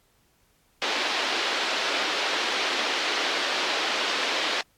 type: band-pass noise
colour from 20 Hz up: white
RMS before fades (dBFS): -27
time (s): 0.82-4.61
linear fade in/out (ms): 0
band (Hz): 300 to 4200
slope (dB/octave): 24
effects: pink hiss -65 dBFS RMS until 4.77 s + AAC 64 kbps